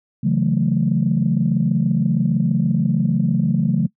sine chord, F# minor seventh, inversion second, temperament equal, 138.59 / 164.81 / 185 / 220 Hz, C#3 / E3 / F#3 / A3, 0 / 0 / 0 / 0 cents, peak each -20 dBFS, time 0.23-3.87 s, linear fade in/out 10 ms, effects noise-tail reverb RT60 0.1 s tail -22 dB re dry + tanh soft clip ceiling -6 dBFS

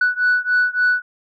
sine beating tone pair, 1480 / 1483.5 Hz, F#6 / F#6, 0 / +4 cents, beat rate 3.5 Hz, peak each -16 / -17 dBFS, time 0.01-1.02 s, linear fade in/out 5 ms, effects tanh soft clip ceiling -10 dBFS

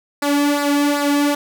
sawtooth tone with flanger, 288.2 Hz, D4, 33 cents flat, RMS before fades -17 dBFS, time 0.22-1.35 s, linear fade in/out 5 ms, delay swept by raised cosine 0.31 to 2.11 ms, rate 2.6 Hz, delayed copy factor -0.65, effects none

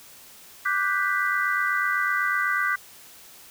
sine chord, G major seventh, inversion second, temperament equal, 1174.7 / 1480 / 1568 / 1975.5 Hz, D6 / F#6 / G6 / B6, 0 / 0 / 0 / 0 cents, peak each -27 dBFS, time 0.65-2.76 s, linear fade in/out 10 ms, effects white hiss -48 dBFS RMS until 3.5 s

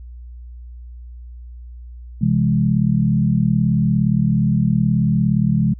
sine chord, C augmented, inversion none, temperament equal with one note detuned, 130.81 / 168.47 / 207.7 Hz, C3 / E3 / G#3, 0 / +38 / 0 cents, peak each -18 dBFS, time 2.21-5.74 s, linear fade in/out 10 ms, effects added 60 Hz sine -33 dBFS peak until 5.79 s

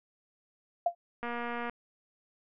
sine tone with exponential decay, 692 Hz, F5, 16 cents flat, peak -20 dBFS, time 0.86-0.95 s, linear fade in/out 5 ms, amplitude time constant 18 ms
click train, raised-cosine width 0.5 ms, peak -22 dBFS, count 112, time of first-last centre 1.23-1.696 s, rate 238 Hz
effects low-pass 3000 Hz 12 dB/octave

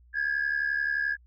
sine tone pair together, 1628.5 / 1700 Hz, G#6 / G#6, -34 / +40 cents, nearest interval minor second, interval 74 cents, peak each -27 dBFS, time 0.13-1.17 s, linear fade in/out 50 ms, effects tanh soft clip ceiling -20 dBFS + added 60 Hz sine -54 dBFS peak until 1.26 s

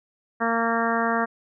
harmonic tone, 230 Hz, A#3, 23 cents flat, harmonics 1 / 2 / 3 / 4 / 5 / 6 / 7 / 8, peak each -27 / -29 / -27 / -30 / -28 / -30 / -30 / -32 dBFS, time 0.4-1.26 s, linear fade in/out 20 ms, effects none

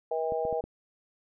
harmonic tone, 160.4 Hz, E3, 47 cents flat, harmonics 3 / 4 / 5, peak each -30 / -32 / -34 dBFS, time 0.11-0.61 s, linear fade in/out 5 ms
clicks, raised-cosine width 2 ms, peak -26 dBFS, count 4, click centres 0.322 / 0.452 / 0.527 / 0.64 s
effects none

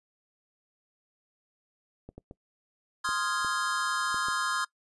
clicks, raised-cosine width 2 ms, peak -30 dBFS, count 7, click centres 2.09 / 2.18 / 2.311 / 3.09 / 3.447 / 4.144 / 4.285 s
square chord, F minor seventh, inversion second, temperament equal, 1046.5 / 1244.5 / 1396.9 / 1661.2 Hz, C6 / Eb6 / F6 / Ab6, 0 / 0 / 0 / 0 cents, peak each -34 dBFS, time 3.04-4.65 s, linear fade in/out 10 ms
effects noise-tail reverb RT60 0.1 s tail -22 dB re dry + resampled to 24000 Hz

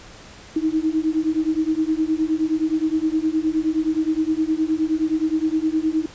sine beating tone pair, 311.1 / 320.7 Hz, D#4 / E4, 0 / -48 cents, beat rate 9.6 Hz, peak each -21 dBFS, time 0.56-6.06 s, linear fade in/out 5 ms, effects pink hiss -43 dBFS RMS until 6.14 s + resampled to 16000 Hz

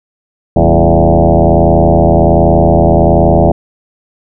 sine tone with frequency modulation, 259.6 Hz, C4, 13 cents flat, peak -4 dBFS, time 0.56-3.52 s, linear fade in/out 5 ms, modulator 81.3 Hz, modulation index 5.9, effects none

